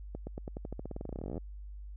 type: accelerating click train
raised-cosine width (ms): 2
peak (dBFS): -26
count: 28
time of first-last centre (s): 0.15-1.379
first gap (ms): 120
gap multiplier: 0.91
effects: added 50 Hz sine -42 dBFS peak until 1.96 s